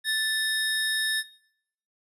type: tone pair together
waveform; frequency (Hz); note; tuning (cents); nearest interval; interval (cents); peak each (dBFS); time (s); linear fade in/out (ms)
square; 1758 / 3725; A6 / A#7; -2 / -2; octave + minor second; 1300; -27; 0.04-1.24; 50
effects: noise-tail reverb RT60 0.7 s tail -20 dB re dry + resampled to 32000 Hz